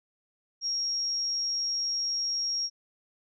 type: tone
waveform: sine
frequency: 5588 Hz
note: F8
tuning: in tune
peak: -27 dBFS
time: 0.61-2.7 s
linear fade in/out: 50 ms
effects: none